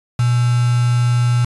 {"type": "tone with quantisation", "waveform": "sine", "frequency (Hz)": 120.9, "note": "B2", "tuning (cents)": -36, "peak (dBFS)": -12, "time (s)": [0.19, 1.45], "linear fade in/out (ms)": 5, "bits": 4, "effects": ["resampled to 24000 Hz"]}